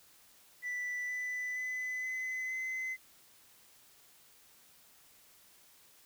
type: tone with pitch steps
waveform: sine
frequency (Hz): 1975.5 / 1992.7 / 2010 / 2028 / 2045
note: B6 / B6 / B6 / B6 / C7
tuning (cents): 0 / +15 / +30 / +45 / -40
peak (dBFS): -32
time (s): 0.62-2.97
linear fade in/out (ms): 50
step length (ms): 470
effects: tanh soft clip ceiling -34 dBFS + white hiss -62 dBFS RMS until 6.05 s